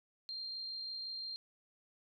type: tone with amplitude modulation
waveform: sine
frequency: 4186 Hz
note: C8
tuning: in tune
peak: -39 dBFS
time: 0.29-1.36 s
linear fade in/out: 0 ms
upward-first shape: sine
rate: 65.8 Hz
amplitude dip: 25%
effects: none